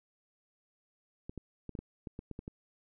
clicks, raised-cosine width 3 ms, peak -28 dBFS, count 10, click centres 1.295 / 1.377 / 1.693 / 1.752 / 1.79 / 2.072 / 2.191 / 2.313 / 2.391 / 2.479 s, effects none

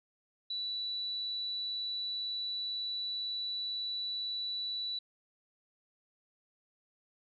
sine tone, 3951 Hz, B7, in tune, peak -34 dBFS, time 0.5-4.99 s, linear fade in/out 5 ms, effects none

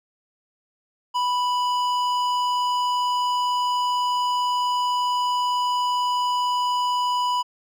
triangle tone with hard clipping, 987.8 Hz, B5, in tune, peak -22 dBFS, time 1.14-7.43 s, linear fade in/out 20 ms, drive 15 dB, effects none

